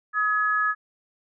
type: tone pair together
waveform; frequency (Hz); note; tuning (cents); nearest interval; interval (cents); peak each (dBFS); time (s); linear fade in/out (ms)
sine; 1268 / 1692.6; D#6 / G#6; +32 / +32; perfect fourth; 500; -23; 0.13-0.75; 50
effects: none